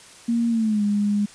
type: tone with pitch glide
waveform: sine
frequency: 233.5 to 205.6 Hz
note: A#3 to G#3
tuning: +3 to -17 cents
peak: -18 dBFS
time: 0.28-1.26 s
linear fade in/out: 10 ms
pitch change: -220 cents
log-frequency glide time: 0.49-0.83 s
effects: white hiss -46 dBFS RMS until 1.34 s + resampled to 22050 Hz